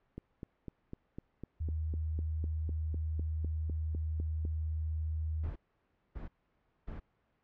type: click train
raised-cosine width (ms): 3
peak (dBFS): -29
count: 18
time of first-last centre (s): 0.18-4.451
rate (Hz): 3.98
type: tone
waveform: sine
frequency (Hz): 78.6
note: D#2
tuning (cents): +18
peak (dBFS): -32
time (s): 1.6-5.5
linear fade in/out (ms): 10
type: noise bursts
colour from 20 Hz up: brown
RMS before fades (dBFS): -42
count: 3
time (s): 5.43-7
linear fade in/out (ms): 10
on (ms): 130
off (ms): 590
effects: pink hiss -75 dBFS RMS until 7.43 s + low-pass 2000 Hz 12 dB/octave